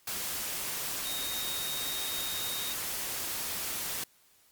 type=tone in noise; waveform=sine; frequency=3729 Hz; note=A#7; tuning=in tune; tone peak=-37 dBFS; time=1.05-2.73 s; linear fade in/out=5 ms; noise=white; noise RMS=-35 dBFS; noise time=0.07-4.04 s; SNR=-5 dB; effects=white hiss -64 dBFS RMS until 4.51 s + Opus 48 kbps